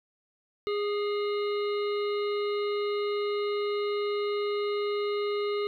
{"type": "harmonic tone with a mistuned harmonic", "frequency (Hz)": 411.7, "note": "G#4", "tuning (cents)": -15, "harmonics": [1, 3, 5, 7, 9, 10], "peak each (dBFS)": [-27, -37, -41, -44, -46, -47], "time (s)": [0.67, 5.67], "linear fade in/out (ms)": 0, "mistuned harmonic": 5, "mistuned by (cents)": 45, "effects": ["11-bit"]}